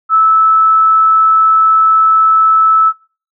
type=tone; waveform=sine; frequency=1308 Hz; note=E6; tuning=14 cents flat; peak=-5 dBFS; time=0.09-2.93 s; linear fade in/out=50 ms; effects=noise-tail reverb RT60 0.4 s tail -22 dB re dry